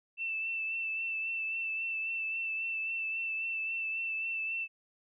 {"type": "tone with vibrato", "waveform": "sine", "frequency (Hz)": 2661, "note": "E7", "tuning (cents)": 16, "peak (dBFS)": -32, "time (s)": [0.17, 4.68], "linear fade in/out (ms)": 50, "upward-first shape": "sine", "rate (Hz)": 3.7, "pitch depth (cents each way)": 23, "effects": []}